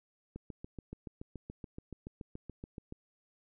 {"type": "click train", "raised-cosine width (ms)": 3, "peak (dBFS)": -30, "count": 19, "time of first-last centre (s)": [0.36, 2.924], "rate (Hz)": 7.02, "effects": []}